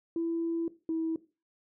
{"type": "tone pair in turn", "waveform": "sine", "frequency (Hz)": [333, 324.3], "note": ["E4", "E4"], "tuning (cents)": [18, -28], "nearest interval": "unison", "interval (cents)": 46, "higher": "first", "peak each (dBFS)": -27, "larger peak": "neither", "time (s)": [[0.16, 0.68], [0.89, 1.16]], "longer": "first", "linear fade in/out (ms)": 2, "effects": ["noise-tail reverb RT60 0.3 s tail -17 dB re dry", "tanh soft clip ceiling -23 dBFS"]}